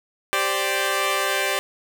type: chord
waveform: 10% pulse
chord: G suspended fourth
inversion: none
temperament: equal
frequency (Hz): 392 / 523.3 / 587.3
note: G4 / C5 / D5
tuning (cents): 0 / 0 / 0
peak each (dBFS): -17 / -18 / -16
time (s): 0.33-1.59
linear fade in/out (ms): 0
effects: none